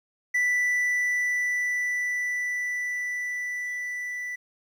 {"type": "tone with level ramp", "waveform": "triangle", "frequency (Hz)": 1975.5, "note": "B6", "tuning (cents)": 0, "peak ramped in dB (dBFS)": [-19, -29], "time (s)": [0.34, 4.36], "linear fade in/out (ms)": 10, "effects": ["10-bit"]}